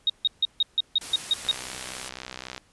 sine tone bursts, 3741 Hz, A#7, 5 cents sharp, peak -18 dBFS, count 9, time 0.07-1.513 s, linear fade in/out 2 ms, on 27 ms, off 150 ms
white noise, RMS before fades -37 dBFS, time 1.01-2.09 s, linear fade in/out 5 ms
click train, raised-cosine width 0.2 ms, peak -18 dBFS, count 73, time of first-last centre 1.45-2.579 s, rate 63.8 Hz
effects pink hiss -61 dBFS RMS until 2.72 s + resampled to 24000 Hz

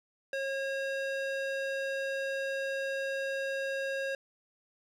square tone with band-pass filter, 543 Hz, C#5, 36 cents flat, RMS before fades -34 dBFS, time 0.33-4.15 s, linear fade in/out 2 ms, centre 1500 Hz, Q 0.74, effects none

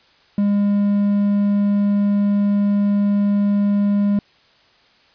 triangle tone, 203.1 Hz, G#3, 38 cents flat, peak -12 dBFS, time 0.38-4.19 s, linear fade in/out 2 ms, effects white hiss -54 dBFS RMS until 5.14 s + resampled to 11025 Hz

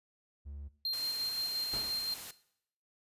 triangle tone, 71.5 Hz, D2, 46 cents flat, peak -40 dBFS, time 0.45-0.69 s, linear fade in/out 20 ms
triangle tone with tremolo, 4186 Hz, C8, in tune, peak -30 dBFS, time 0.85-2.14 s, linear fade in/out 2 ms, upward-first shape square, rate 5.7 Hz, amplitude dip 25%
white noise, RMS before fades -45 dBFS, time 0.93-2.31 s, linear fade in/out 2 ms
pink noise with exponential decay, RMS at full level -41 dBFS, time 1.73-2.33 s, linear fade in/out 5 ms, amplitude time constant 130 ms
effects noise-tail reverb RT60 0.7 s tail -17 dB re dry + resampled to 32000 Hz

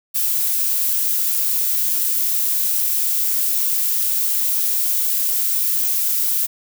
violet noise, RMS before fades -19 dBFS, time 0.14-6.47 s, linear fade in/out 20 ms, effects none

